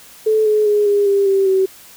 sine tone with pitch steps, 434.9 / 425.5 / 416.2 / 407.2 / 398.3 / 389.7 / 381.2 Hz, A4 / G#4 / G#4 / G#4 / G4 / G4 / G4, -20 / +42 / +4 / -34 / +28 / -10 / -48 cents, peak -11 dBFS, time 0.26-1.66 s, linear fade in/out 10 ms, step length 200 ms, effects white hiss -42 dBFS RMS until 1.96 s

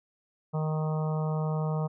harmonic tone, 155.56 Hz, D#3, in tune, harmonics 1 / 3 / 4 / 5 / 6 / 7 / 8, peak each -27 / -37 / -39 / -41 / -43 / -44 / -45 dBFS, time 0.53-1.88 s, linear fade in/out 20 ms, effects none

